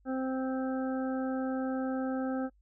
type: harmonic tone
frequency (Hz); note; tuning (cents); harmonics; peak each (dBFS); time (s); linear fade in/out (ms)
261.6; C4; 0; 1 / 2 / 3 / 5 / 6; -31 / -37 / -41 / -45 / -47; 0.05-2.5; 50
effects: noise-tail reverb RT60 0.1 s tail -25 dB re dry + added 50 Hz sine -62 dBFS peak until 2.61 s